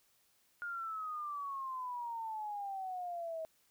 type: exponential sweep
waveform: sine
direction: down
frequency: 1428 to 636 Hz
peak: -38 dBFS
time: 0.62-3.45 s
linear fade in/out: 0 ms
effects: white hiss -72 dBFS RMS until 3.7 s